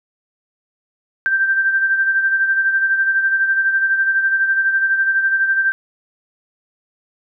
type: beating tone pair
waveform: sine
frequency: 1568 / 1580 Hz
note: G6 / G6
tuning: 0 / +13 cents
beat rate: 12 Hz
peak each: -14 / -23 dBFS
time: 1.26-5.72 s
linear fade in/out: 0 ms
effects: none